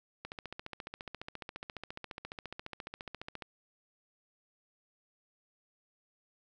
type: click train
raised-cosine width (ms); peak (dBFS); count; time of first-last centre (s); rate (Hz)
0.3; -25; 47; 0.25-3.422; 14.5
effects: none